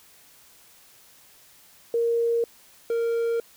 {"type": "tone pair in turn", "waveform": ["sine", "triangle"], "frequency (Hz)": [466.2, 463.9], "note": ["A#4", "A#4"], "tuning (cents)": [0, -8], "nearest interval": "unison", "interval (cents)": 8, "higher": "first", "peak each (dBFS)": -20, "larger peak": "neither", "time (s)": [[1.94, 2.44], [2.9, 3.4]], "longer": "neither", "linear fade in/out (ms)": 2, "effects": ["white hiss -54 dBFS RMS until 3.56 s"]}